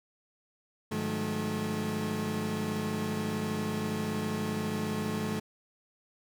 30% pulse tone cluster, 101.7 / 154.2 / 180.7 / 215.6 Hz, G#2 / D#3 / F#3 / A3, -36 / -15 / -41 / -35 cents, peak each -37 / -35 / -36 / -30 dBFS, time 0.91-5.4 s, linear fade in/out 10 ms, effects none

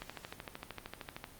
click train, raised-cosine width 0.3 ms, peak -25 dBFS, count 17, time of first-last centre 0.02-1.241 s, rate 13.1 Hz, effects pink hiss -55 dBFS RMS until 1.39 s + Opus 48 kbps

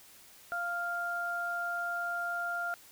sine tone pair together, 694 / 1398.1 Hz, F5 / F6, -11 / +1 cents, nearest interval octave, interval 1212 cents, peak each -37 / -33 dBFS, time 0.52-2.74 s, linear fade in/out 0 ms, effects white hiss -56 dBFS RMS until 2.91 s

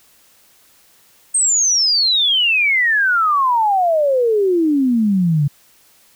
sine exponential sweep, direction down, 8560 to 139.1 Hz, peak -12 dBFS, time 1.34-5.48 s, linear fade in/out 10 ms, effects white hiss -52 dBFS RMS until 6.15 s

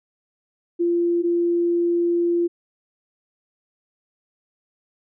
sine tone pair in turn, 344.4 / 344.4 Hz, F4 / F4, -24 / -24 cents, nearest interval unison, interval 0 cents, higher neither, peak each -17 dBFS, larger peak neither, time 0.79-1.23 / 1.23-2.48 s, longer second, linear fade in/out 20 ms, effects none

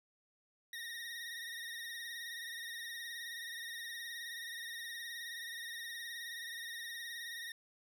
25% pulse tone with vibrato, 1864.7 Hz, A#6, in tune, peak -39 dBFS, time 0.73-7.52 s, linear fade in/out 2 ms, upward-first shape triangle, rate 19 Hz, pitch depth 64 cents each way, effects none

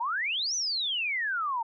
sine exponential two-way sweep, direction up then down, 885 to 6160 to 885 Hz, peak -27 dBFS, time 0-1.63 s, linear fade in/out 10 ms, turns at 0.55 s, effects none

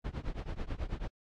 brown noise with tremolo, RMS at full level -33 dBFS, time 0.04-1.08 s, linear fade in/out 10 ms, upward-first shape triangle, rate 9.2 Hz, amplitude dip 100%, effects low-pass 4000 Hz 12 dB/octave + AAC 64 kbps

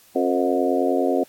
harmonic tone with a mistuned harmonic, 89.9 Hz, F#2, 49 cents flat, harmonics 3 / 4 / 5 / 6 / 7 / 8, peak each -23 / -24 / -25 / -26 / -26 / -27 dBFS, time 0.15-1.24 s, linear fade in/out 10 ms, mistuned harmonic 6, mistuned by -35 cents, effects white hiss -53 dBFS RMS until 1.28 s + AAC 64 kbps

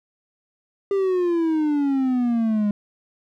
triangle exponential sweep, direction down, 400 to 203.9 Hz, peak -16 dBFS, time 0.91-2.71 s, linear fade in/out 2 ms, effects none

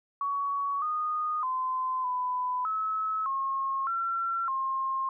sine tone with pitch steps, 1123 / 1233 / 1029 / 1000 / 1293 / 1081 / 1357 / 1065 Hz, C#6 / D#6 / C6 / B5 / E6 / C#6 / E6 / C6, +22 / -16 / -29 / +21 / -34 / -44 / +50 / +30 cents, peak -27 dBFS, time 0.21-5.09 s, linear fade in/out 2 ms, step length 610 ms, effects none

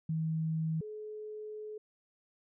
sine tone pair in turn, 159.9 / 426.9 Hz, D#3 / G#4, +48 / +48 cents, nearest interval octave + perfect fourth, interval 1700 cents, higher second, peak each -30 / -40 dBFS, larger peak first, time 0.09-0.81 / 0.81-1.78 s, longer second, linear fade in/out 5 ms, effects none

